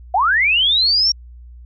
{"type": "linear sweep", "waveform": "sine", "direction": "up", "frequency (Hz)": [681, 5610], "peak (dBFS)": -12, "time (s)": [0.14, 1.12], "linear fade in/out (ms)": 5, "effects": ["added 60 Hz sine -36 dBFS peak until 1.65 s"]}